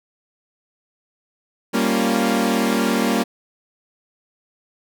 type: chord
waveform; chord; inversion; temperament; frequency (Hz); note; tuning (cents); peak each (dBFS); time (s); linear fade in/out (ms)
sawtooth; G half-diminished seventh; none; equal; 196 / 233.1 / 277.2 / 349.2; G3 / Bb3 / Db4 / F4; 0 / 0 / 0 / 0; -19 / -16 / -20 / -22; 1.73-3.24; 20
effects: none